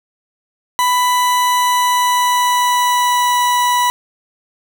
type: tone with pitch glide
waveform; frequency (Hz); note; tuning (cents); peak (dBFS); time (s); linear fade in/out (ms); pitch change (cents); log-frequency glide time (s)
40% pulse; 992 to 982.3; B5 to B5; +7 to -10; -11; 0.79-3.9; 0; -17; 0.97-3.38
effects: none